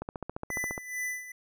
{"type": "click train", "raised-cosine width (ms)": 1, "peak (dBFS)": -21, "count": 12, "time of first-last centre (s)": [0.02, 0.779], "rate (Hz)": 14.5}
{"type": "tone with tremolo", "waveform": "square", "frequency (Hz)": 1996, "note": "B6", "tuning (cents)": 18, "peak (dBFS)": -31, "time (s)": [0.5, 1.32], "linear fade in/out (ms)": 5, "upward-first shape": "sine", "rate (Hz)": 2.3, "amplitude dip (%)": 75}
{"effects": []}